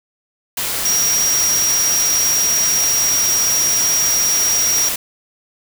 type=tone in noise; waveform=sine; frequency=5690 Hz; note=F8; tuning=31 cents sharp; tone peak=-14 dBFS; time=0.85-4.89 s; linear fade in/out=5 ms; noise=white; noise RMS=-21 dBFS; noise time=0.57-4.96 s; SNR=+4 dB; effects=none